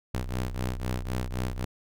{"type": "ring-modulated tone", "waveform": "sawtooth", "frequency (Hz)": 62.9, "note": "B1", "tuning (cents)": 32, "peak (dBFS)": -22, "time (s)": [0.14, 1.65], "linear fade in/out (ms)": 5, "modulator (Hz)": 29.5, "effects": []}